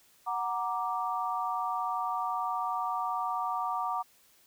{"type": "chord", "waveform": "sine", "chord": "Gb augmented", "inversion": "none", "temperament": "equal with one note detuned", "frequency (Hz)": [740, 936.1, 1174.7], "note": ["Gb5", "Bb5", "D6"], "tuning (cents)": [0, 7, 0], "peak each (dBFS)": [-34, -34, -33], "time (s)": [0.26, 4.03], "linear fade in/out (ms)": 20, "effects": ["white hiss -63 dBFS RMS until 4.46 s"]}